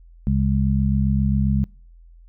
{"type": "harmonic tone", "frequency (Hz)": 67.5, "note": "C#2", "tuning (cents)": -45, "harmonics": [1, 2, 3], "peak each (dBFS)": [-21, -21, -21], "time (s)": [0.27, 1.64], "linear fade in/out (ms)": 0, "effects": ["noise-tail reverb RT60 0.4 s tail -25 dB re dry", "added 42 Hz sine -44 dBFS peak until 2.28 s"]}